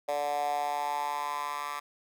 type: tone with high-pass filter sweep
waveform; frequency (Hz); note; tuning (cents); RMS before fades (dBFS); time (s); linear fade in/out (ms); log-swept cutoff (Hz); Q
10% pulse; 145.5; D3; -16; -32; 0.08-1.8; 10; 620 to 1200; 5.6
effects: none